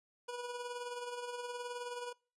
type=tone with tremolo; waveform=25% pulse; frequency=486.8 Hz; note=B4; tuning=25 cents flat; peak=-35 dBFS; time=0.28-2.13 s; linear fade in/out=10 ms; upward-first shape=sine; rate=19 Hz; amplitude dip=50%; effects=noise-tail reverb RT60 0.4 s tail -26 dB re dry + resampled to 24000 Hz